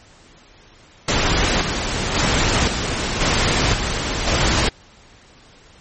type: noise with tremolo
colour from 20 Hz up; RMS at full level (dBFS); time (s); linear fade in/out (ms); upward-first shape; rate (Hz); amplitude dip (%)
pink; -17; 1.08-4.69; 5; square; 0.94; 45
effects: pink hiss -48 dBFS RMS until 5.8 s + MP3 32 kbps